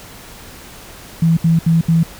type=tone bursts; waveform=sine; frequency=164.81 Hz; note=E3; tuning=in tune; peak=-9 dBFS; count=4; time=1.22-2.033 s; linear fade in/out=5 ms; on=150 ms; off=71 ms; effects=pink hiss -37 dBFS RMS until 2.19 s